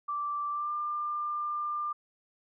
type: tone with pitch glide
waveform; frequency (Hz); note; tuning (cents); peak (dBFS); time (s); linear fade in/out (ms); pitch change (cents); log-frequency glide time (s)
sine; 1170 to 1195.3; D6 to D6; -7 to +30; -30; 0.08-1.93; 10; +37; 0.51-0.72
effects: none